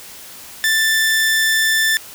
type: tone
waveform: sawtooth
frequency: 1769 Hz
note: A6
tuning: 9 cents sharp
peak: -10 dBFS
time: 0.64-1.97 s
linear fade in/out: 0 ms
effects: white hiss -37 dBFS RMS until 2.14 s